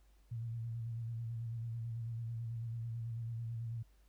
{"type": "tone with vibrato", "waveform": "sine", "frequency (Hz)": 115.3, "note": "A#2", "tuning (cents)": -19, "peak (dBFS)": -38, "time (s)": [0.31, 3.83], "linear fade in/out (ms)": 10, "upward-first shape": "square", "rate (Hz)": 9.1, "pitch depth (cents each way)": 32, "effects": ["added 50 Hz sine -63 dBFS peak until 4.08 s", "pink hiss -75 dBFS RMS until 4.08 s"]}